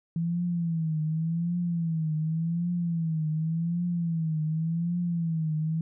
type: tone with vibrato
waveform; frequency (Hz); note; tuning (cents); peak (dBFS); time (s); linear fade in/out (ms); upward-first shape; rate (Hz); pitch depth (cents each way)
sine; 164.8; E3; 0; -25; 0.16-5.81; 2; triangle; 0.88; 120
effects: none